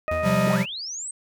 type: harmonic tone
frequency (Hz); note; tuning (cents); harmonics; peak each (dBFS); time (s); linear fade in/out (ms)
622.3; D#5; 0; 1 / 2 / 3 / 4; -24 / -30 / -34 / -36; 0.08-0.56; 0
type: tone with exponential decay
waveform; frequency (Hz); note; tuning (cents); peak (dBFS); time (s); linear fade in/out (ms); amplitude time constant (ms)
45% pulse; 81.2; E2; -26; -27; 0.11-0.76; 5; 140
type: chord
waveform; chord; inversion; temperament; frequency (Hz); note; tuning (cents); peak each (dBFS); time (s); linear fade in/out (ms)
square; C suspended fourth; none; equal with one note detuned; 130.81 / 178.08 / 196; C3 / F3 / G3; 0 / +34 / 0; -27 / -25 / -24; 0.22-0.66; 50
type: linear sweep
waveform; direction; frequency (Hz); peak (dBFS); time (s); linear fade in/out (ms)
sine; up; 164.7 to 8390; -30; 0.46-1.11; 2
effects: none